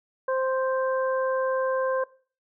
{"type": "harmonic tone", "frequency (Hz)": 523.3, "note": "C5", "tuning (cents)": 0, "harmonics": [1, 2, 3], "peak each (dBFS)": [-24, -30, -34], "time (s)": [0.28, 2.04], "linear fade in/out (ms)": 5, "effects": ["noise-tail reverb RT60 0.4 s tail -20 dB re dry"]}